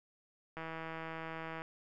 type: click train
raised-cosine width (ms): 0.5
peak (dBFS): -28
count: 171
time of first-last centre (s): 0.57-1.619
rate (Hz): 162
effects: none

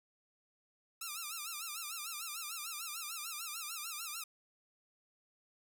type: tone with vibrato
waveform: 5% pulse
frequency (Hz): 1275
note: D#6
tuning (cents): +42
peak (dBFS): -29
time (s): 1.01-4.24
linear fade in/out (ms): 5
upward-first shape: sine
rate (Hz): 6.7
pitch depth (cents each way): 140
effects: none

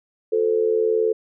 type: tone with amplitude modulation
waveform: sine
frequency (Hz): 440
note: A4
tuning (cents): 0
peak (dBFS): -13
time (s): 0.32-1.13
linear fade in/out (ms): 10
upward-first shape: sine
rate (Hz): 79.5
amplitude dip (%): 80
effects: none

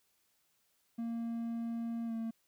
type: tone with pitch glide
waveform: triangle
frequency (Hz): 231.4 to 226.5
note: A#3 to A#3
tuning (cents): -13 to -50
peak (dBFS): -33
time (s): 0.98-2.31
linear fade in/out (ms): 10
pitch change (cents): -37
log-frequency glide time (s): 2.06-2.13
effects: white hiss -75 dBFS RMS until 2.47 s

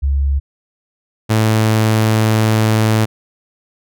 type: tone pair in turn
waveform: sine / sawtooth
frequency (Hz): 69.4 / 109.77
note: C#2 / A2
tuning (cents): +3 / -4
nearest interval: minor sixth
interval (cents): 793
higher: second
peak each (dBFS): -12 / -7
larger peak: second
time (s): 0.02-0.4 / 1.29-3.06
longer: second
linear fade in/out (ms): 20
effects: none

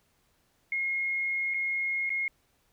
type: tone with dropouts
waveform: sine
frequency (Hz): 2152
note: C7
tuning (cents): +48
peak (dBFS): -27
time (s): 0.72-2.28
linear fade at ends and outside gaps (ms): 2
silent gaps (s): 1.539-1.543 / 2.094-2.102
effects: pink hiss -70 dBFS RMS until 2.72 s

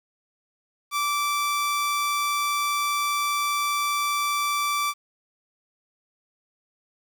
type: tone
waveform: sawtooth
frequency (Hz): 1165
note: D6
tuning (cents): -14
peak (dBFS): -19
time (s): 0.91-4.94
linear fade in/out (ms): 50
effects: 9-bit

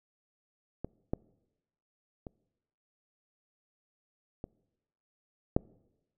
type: clicks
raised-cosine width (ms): 2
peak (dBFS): -22 / -17 / -28 / -25 / -11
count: 5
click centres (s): 0.846 / 1.135 / 2.268 / 4.441 / 5.565
effects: noise-tail reverb RT60 1.0 s tail -24 dB re dry

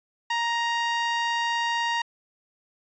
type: tone with band-pass filter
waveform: sawtooth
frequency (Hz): 936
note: A#5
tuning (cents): +7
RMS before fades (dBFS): -26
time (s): 0.3-2.02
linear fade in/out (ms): 5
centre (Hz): 2000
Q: 0.67
effects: resampled to 16000 Hz

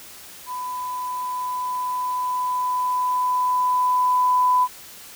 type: tone with level ramp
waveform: sine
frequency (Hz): 1000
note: B5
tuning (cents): +21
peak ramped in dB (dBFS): -27 to -14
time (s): 0.46-4.68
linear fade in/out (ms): 50
effects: white hiss -42 dBFS RMS until 5.15 s

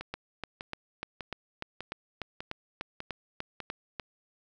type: two click trains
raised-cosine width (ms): 0.3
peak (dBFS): -22 / -19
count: 7 / 14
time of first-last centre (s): 0.01-3.603 / 0.14-3.998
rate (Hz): 1.67 / 3.37
effects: none

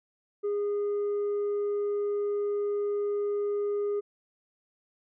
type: tone with tanh clipping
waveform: sine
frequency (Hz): 410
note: G#4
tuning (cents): -22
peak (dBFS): -27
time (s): 0.43-4.01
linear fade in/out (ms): 20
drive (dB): 2
effects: none

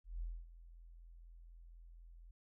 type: tone with ADSR envelope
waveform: sine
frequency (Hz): 42.05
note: E1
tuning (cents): +35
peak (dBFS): -38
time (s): 0.04-2.31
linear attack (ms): 170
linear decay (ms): 250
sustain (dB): -16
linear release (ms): 5
effects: none

